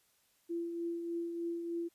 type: tone with tremolo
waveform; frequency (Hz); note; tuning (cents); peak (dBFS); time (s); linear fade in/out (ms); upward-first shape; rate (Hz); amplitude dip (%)
sine; 339.3; F4; -50; -33; 0.49-1.89; 20; triangle; 3.3; 45
effects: white hiss -72 dBFS RMS until 1.94 s + resampled to 32000 Hz